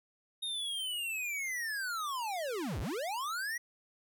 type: linear two-way sweep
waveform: square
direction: down then up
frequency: 3729 to 43.14 to 1954 Hz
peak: -35 dBFS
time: 0.42-3.58 s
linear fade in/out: 10 ms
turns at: 2.8 s
effects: none